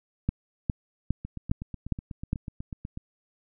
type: two click trains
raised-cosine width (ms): 5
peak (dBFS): -23 / -12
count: 15 / 6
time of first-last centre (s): 1.25-2.974 / 0.29-2.331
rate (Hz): 8.12 / 2.45
effects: none